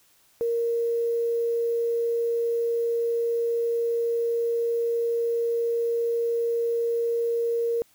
sine tone with quantisation, 466.2 Hz, A#4, in tune, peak -22 dBFS, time 0.41-7.82 s, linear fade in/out 0 ms, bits 8, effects white hiss -61 dBFS RMS until 7.94 s

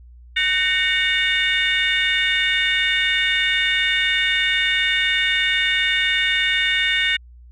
sine tone cluster, 1507 / 1844 / 2232 / 2856 / 3604 Hz, F#6 / A#6 / C#7 / F7 / A7, +31 / -19 / +11 / +38 / +41 cents, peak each -26 / -21 / -21 / -22 / -23 dBFS, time 0.36-7.17 s, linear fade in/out 10 ms, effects tanh soft clip ceiling -9 dBFS + added 60 Hz sine -41 dBFS peak until 7.51 s

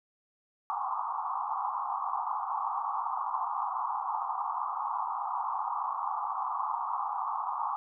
white band-pass noise, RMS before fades -33 dBFS, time 0.7-7.76 s, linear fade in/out 0 ms, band 770 to 1200 Hz, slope 96 dB/octave, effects none

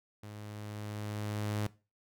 sawtooth tone with level ramp, 105 Hz, G#2, 19 cents sharp, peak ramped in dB -41 to -27 dBFS, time 0.23-1.67 s, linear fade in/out 5 ms, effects noise-tail reverb RT60 0.3 s tail -19 dB re dry

